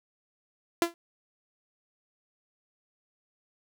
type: tone with exponential decay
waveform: sawtooth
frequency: 340 Hz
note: F4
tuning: 46 cents flat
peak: -14 dBFS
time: 0.82-0.94 s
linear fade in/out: 1 ms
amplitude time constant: 25 ms
effects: none